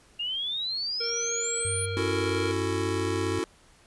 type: exponential sweep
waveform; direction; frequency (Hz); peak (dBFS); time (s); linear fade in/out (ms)
sine; up; 2790 to 9780; -28; 0.19-1.86; 10
type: harmonic tone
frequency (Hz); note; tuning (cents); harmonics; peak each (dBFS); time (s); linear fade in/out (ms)
466.2; A#4; 0; 1 / 3 / 5 / 7 / 9; -33 / -38 / -40 / -41 / -43; 1-2.52; 10
type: tone with vibrato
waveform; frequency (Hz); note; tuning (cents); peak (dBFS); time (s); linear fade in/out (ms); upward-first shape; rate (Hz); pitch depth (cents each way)
sine; 97; G2; -18; -31; 1.65-3.39; 0; sine; 1.1; 8
type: chord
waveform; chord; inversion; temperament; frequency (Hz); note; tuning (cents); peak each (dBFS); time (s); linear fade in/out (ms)
square; F# minor seventh; second; just; 277.5 / 333 / 370 / 444; C#4 / E4 / F#4 / A4; +2 / +18 / 0 / +16; -37 / -32 / -32 / -34; 1.97-3.44; 0
effects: pink hiss -58 dBFS RMS until 3.86 s + resampled to 24000 Hz